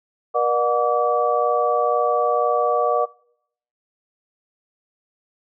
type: tone cluster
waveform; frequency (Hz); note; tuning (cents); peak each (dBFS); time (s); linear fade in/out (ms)
sine; 479.9 / 602 / 726 / 1152; B4 / D5 / F#5 / D6; -50 / +43 / -33 / -34; -22; 0.34-3.06; 20
effects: noise-tail reverb RT60 0.7 s tail -24 dB re dry